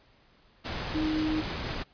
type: tone in noise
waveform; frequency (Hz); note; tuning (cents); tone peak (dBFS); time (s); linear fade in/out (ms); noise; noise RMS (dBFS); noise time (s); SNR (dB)
sine; 311.2; D#4; 0; -26; 0.94-1.42; 20; pink; -34; 0.64-1.84; +5
effects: pink hiss -62 dBFS RMS until 1.93 s + resampled to 11025 Hz